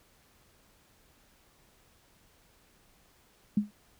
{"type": "tone with exponential decay", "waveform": "sine", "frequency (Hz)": 207.7, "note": "G#3", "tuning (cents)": 0, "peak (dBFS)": -19, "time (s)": [3.57, 3.71], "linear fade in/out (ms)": 5, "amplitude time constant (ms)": 30, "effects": ["pink hiss -64 dBFS RMS until 3.99 s"]}